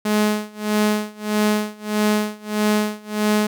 sawtooth tone with tremolo, 211.4 Hz, G#3, 31 cents sharp, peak -11 dBFS, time 0.05-3.47 s, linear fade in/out 5 ms, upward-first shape sine, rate 1.6 Hz, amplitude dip 95%, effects none

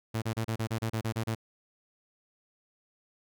sawtooth tone bursts, 112.3 Hz, A2, 36 cents sharp, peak -25 dBFS, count 11, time 0.14-1.351 s, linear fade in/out 10 ms, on 81 ms, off 32 ms, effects none

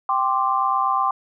sine chord, G suspended fourth, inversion none, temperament equal, 784 / 1046.5 / 1174.7 Hz, G5 / C6 / D6, 0 / 0 / 0 cents, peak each -23 / -21 / -22 dBFS, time 0.09-1.11 s, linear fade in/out 2 ms, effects none

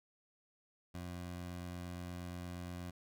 20% pulse tone, 88.5 Hz, F2, 23 cents sharp, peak -38 dBFS, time 0.94-2.91 s, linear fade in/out 10 ms, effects none

